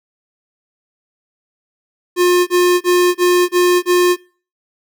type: tone bursts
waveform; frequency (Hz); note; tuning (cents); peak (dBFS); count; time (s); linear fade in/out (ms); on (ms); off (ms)
square; 356.5; F4; +36; -10; 6; 2.16-4.165; 50; 310; 29
effects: noise-tail reverb RT60 0.4 s tail -23 dB re dry